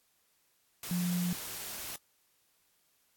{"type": "tone in noise", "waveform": "sine", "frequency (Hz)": 176.7, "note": "F3", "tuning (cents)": 21, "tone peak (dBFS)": -29, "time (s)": [0.91, 1.33], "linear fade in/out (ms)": 2, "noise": "white", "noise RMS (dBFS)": -41, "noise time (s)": [0.83, 1.96], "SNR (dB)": 9, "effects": ["white hiss -72 dBFS RMS until 3.16 s", "AAC 64 kbps"]}